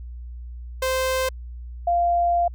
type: tone pair in turn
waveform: sawtooth / sine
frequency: 520 / 694.1 Hz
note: C5 / F5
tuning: -11 / -11 cents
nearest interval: perfect fourth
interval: 500 cents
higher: second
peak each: -17 dBFS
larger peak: neither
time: 0.82-1.29 / 1.87-2.48 s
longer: second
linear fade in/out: 5 ms
effects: added 60 Hz sine -33 dBFS peak until 2.54 s